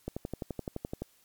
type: click train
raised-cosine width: 2 ms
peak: -21 dBFS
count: 12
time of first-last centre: 0.08-1.02 s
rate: 11.7 Hz
effects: white hiss -65 dBFS RMS until 1.24 s + MP3 96 kbps